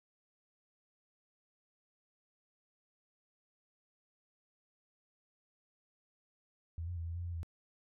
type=tone with pitch steps; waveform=sine; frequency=83 / 88.1 / 83.3 / 84 / 87 / 86.5 / 83.2 Hz; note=E2 / F2 / E2 / E2 / F2 / F2 / E2; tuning=+12 / +16 / +19 / +33 / -6 / -16 / +17 cents; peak=-37 dBFS; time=6.78-7.431 s; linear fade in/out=0 ms; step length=93 ms; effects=none